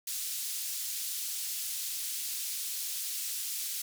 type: band-pass noise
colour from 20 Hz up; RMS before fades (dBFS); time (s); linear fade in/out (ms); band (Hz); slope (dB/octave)
white; -36; 0.07-3.82; 5; 3700 to 16000; 12
effects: none